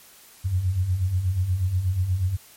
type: beating tone pair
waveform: sine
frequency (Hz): 85.9 / 94.2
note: F2 / F#2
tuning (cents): -28 / +32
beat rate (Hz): 8.3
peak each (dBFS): -28 / -21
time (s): 0.44-2.37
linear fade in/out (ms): 20
effects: white hiss -50 dBFS RMS until 2.56 s + MP3 64 kbps